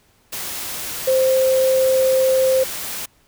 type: tone in noise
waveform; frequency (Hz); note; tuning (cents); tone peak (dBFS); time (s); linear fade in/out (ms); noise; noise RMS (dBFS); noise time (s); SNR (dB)
sine; 523.3; C5; 0; -13; 1.07-2.64; 10; white; -28; 0.32-3.06; +12
effects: pink hiss -58 dBFS RMS until 3.27 s